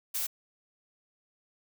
blue noise, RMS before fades -32 dBFS, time 0.14-0.27 s, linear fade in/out 10 ms, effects none

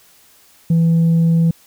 sine tone, 165.7 Hz, E3, 9 cents sharp, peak -8 dBFS, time 0.7-1.51 s, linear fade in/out 5 ms, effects tanh soft clip ceiling -9 dBFS + white hiss -50 dBFS RMS until 1.66 s

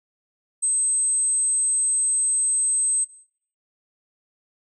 sine tone, 8240 Hz, C9, 28 cents flat, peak -16 dBFS, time 0.62-3.05 s, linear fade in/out 20 ms, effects noise-tail reverb RT60 0.6 s tail -20 dB re dry + tanh soft clip ceiling -17 dBFS

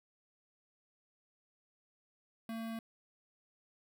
square tone with notch filter, 226.3 Hz, A3, 49 cents sharp, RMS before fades -41 dBFS, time 2.49-2.79 s, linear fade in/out 2 ms, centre 6500 Hz, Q 1.1, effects none

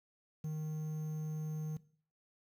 triangle tone with quantisation, 154.9 Hz, D#3, 7 cents flat, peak -34 dBFS, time 0.44-1.77 s, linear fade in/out 5 ms, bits 10, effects noise-tail reverb RT60 0.5 s tail -18 dB re dry

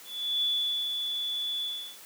sine tone with ADSR envelope, 3446 Hz, A7, 37 cents flat, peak -24 dBFS, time 0.04-1.98 s, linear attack 380 ms, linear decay 470 ms, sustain -5 dB, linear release 360 ms, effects white hiss -49 dBFS RMS until 2.05 s + high-pass 200 Hz 12 dB/octave

